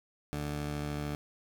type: tone pair together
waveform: 15% pulse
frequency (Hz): 73.42 / 146.83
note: D2 / D3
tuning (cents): 0 / 0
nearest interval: octave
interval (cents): 1200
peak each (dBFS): -31 / -33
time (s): 0.33-1.15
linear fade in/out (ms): 0
effects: none